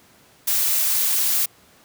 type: noise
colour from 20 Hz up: blue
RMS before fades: -20 dBFS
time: 0.47-1.46 s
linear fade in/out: 10 ms
effects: pink hiss -53 dBFS RMS until 1.84 s + high-pass 100 Hz 12 dB/octave